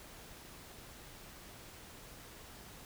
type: silence
effects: pink hiss -53 dBFS RMS until 2.85 s